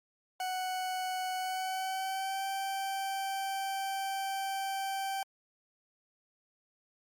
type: tone with pitch glide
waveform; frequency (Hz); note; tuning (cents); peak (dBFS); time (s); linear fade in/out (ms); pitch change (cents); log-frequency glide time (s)
40% pulse; 742 to 778; F#5 to G5; +5 to -13; -32; 0.4-5.23; 2; +82; 1.36-2.46
effects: Opus 48 kbps